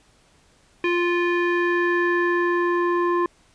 square tone with low-pass filter sweep, 349.2 Hz, F4, in tune, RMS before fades -21 dBFS, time 0.84-3.26 s, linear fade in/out 2 ms, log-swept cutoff 2400 to 1300 Hz, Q 3.7, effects pink hiss -58 dBFS RMS until 3.54 s + resampled to 22050 Hz

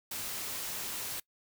white noise, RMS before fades -38 dBFS, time 0.11-1.2 s, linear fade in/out 5 ms, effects noise-tail reverb RT60 0.1 s tail -23 dB re dry

